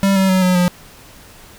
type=tone with pitch steps; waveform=square; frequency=196 / 191.41 / 186.93 / 182.56 / 178.29 Hz; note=G3 / G3 / F#3 / F#3 / F3; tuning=0 / -41 / +18 / -23 / +36 cents; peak=-12 dBFS; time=0.03-0.68 s; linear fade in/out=0 ms; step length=130 ms; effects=pink hiss -42 dBFS RMS until 1.58 s